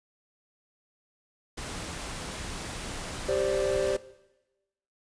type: noise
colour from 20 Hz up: pink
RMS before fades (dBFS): -37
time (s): 1.57-3.97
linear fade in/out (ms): 10
type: chord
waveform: triangle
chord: G suspended fourth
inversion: none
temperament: equal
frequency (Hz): 392 / 523.3 / 587.3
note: G4 / C5 / D5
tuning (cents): 0 / 0 / 0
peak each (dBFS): -27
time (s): 3.28-3.97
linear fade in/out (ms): 10
effects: noise-tail reverb RT60 1.0 s tail -18 dB re dry + resampled to 22050 Hz